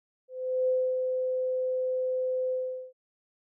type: tone with ADSR envelope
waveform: sine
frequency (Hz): 512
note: C5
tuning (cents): -38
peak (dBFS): -22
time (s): 0.28-2.93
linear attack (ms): 400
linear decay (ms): 270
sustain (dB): -4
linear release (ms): 410
effects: none